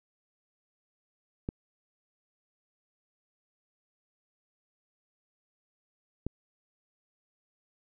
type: clicks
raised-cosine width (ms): 3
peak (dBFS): -19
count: 2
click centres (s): 1.489 / 6.266
effects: none